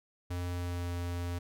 square tone with pitch glide, 88.5 to 87.38 Hz, F2 to F2, +23 to +1 cents, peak -34 dBFS, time 0.3-1.39 s, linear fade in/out 10 ms, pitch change -22 cents, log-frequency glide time 0.5-0.92 s, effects none

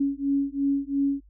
sine beating tone pair, 277.2 / 280.1 Hz, C#4 / C#4, 0 / +18 cents, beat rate 2.9 Hz, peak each -25 dBFS, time 0-1.21 s, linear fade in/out 10 ms, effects noise-tail reverb RT60 0.1 s tail -25 dB re dry + added 50 Hz sine -51 dBFS peak until 1.29 s

